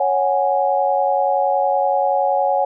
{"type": "chord", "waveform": "sine", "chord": "C# suspended fourth", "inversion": "none", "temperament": "equal", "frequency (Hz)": [554.4, 740, 830.6], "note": ["C#5", "F#5", "G#5"], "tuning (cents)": [0, 0, 0], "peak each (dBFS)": -19, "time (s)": [0, 2.65], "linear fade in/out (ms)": 5, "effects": []}